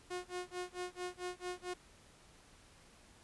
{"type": "tone with tremolo", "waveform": "sawtooth", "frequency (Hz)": 360, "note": "F#4", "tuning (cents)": -47, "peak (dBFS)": -34, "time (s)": [0.1, 1.74], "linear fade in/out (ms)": 10, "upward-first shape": "sine", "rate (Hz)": 4.5, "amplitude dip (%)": 100, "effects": ["pink hiss -62 dBFS RMS until 3.23 s", "resampled to 24000 Hz"]}